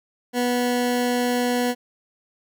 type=tone; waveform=20% pulse; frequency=245.2 Hz; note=B3; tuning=12 cents flat; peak=-15 dBFS; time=0.33-1.75 s; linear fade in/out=50 ms; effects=none